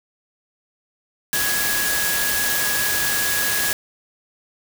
sine tone in noise, 1668 Hz, G#6, 7 cents sharp, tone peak -24 dBFS, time 1.33-3.73 s, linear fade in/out 0 ms, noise white, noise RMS -22 dBFS, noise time 1.33-3.73 s, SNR -5 dB, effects none

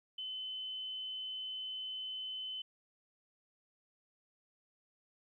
sine tone, 3040 Hz, F#7, 46 cents sharp, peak -39 dBFS, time 0.18-2.62 s, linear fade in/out 5 ms, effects 13-bit

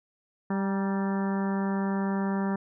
harmonic tone with a mistuned harmonic, 196 Hz, G3, in tune, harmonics 1 / 2 / 3 / 4 / 5 / 6 / 7 / 8 / 9, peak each -26 / -35 / -40 / -39 / -38 / -43 / -44 / -46 / -44 dBFS, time 0.5-2.56 s, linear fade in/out 5 ms, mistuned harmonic 5, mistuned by -42 cents, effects none

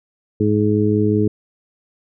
harmonic tone, 105.4 Hz, G#2, 26 cents sharp, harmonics 1 / 2 / 3 / 4, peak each -19 / -19 / -19 / -19 dBFS, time 0.4-1.28 s, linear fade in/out 5 ms, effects none

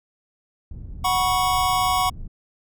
pink low-pass noise, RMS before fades -34 dBFS, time 0.71-2.28 s, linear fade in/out 5 ms, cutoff 110 Hz, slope 12 dB/octave
square chord, F# suspended fourth, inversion none, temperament equal with one note detuned, 740 / 978.7 / 1108.7 Hz, F#5 / B5 / C#6, 0 / -16 / 0 cents, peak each -23 / -26 / -23 dBFS, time 1.04-2.1 s, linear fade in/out 10 ms
effects none

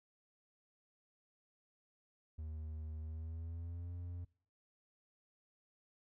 triangle tone with pitch glide, 78 to 87.55 Hz, D#2 to F2, +5 to +5 cents, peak -40 dBFS, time 2.38-4.25 s, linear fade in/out 10 ms, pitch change +200 cents, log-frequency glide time 3-3.93 s, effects noise-tail reverb RT60 0.5 s tail -23 dB re dry

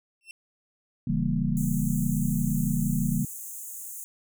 40% pulse tone with exponential growth, 2697 Hz, E7, 39 cents sharp, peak -35 dBFS, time 0.21-0.31 s, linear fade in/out 1 ms, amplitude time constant 21 ms
sine chord, C# diminished seventh, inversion none, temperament equal, 138.59 / 164.81 / 196 / 233.1 Hz, C#3 / E3 / G3 / Bb3, 0 / 0 / 0 / 0 cents, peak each -29 dBFS, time 1.07-3.25 s, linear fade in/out 5 ms
sine tone, 34.6 Hz, C#1, 2 cents flat, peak -33 dBFS, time 1.09-3.2 s, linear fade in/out 10 ms
pink high-pass noise, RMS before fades -39 dBFS, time 1.57-4.04 s, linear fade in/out 0 ms, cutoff 6500 Hz, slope 96 dB/octave
effects none

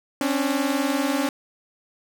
sawtooth tone pair together, 267.7 / 287.9 Hz, C4 / D4, +40 / -34 cents, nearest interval minor second, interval 126 cents, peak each -20 dBFS, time 0.21-1.29 s, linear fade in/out 2 ms, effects none

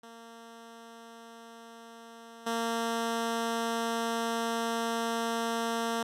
10% pulse tone with level steps, 230 Hz, A#3, 23 cents flat, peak -39 / -21 dBFS, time 0.03-6.03 s, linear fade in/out 5 ms, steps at 2.46 s, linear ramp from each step 10 ms, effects low-pass 12000 Hz 12 dB/octave

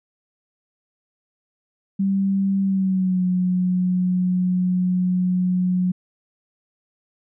sine tone with pitch glide, 195 to 181.94 Hz, G3 to F#3, -9 to -29 cents, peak -17 dBFS, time 1.99-5.92 s, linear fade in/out 10 ms, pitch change -120 cents, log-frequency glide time 2.62-3.24 s, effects none

